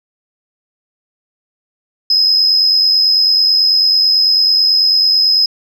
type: tone with amplitude modulation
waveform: sine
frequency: 5090 Hz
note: D#8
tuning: 39 cents sharp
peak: -5 dBFS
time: 2.1-5.46 s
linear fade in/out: 5 ms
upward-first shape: sine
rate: 89.1 Hz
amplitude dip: 50%
effects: tanh soft clip ceiling -3 dBFS